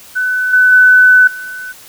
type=tone with level steps; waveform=sine; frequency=1503 Hz; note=F#6; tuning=27 cents sharp; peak=-12 / -5 / -3 / -23 dBFS; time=0.15-1.73 s; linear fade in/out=20 ms; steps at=0.53 / 0.72 / 1.27 s; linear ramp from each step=5 ms; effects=white hiss -38 dBFS RMS until 1.88 s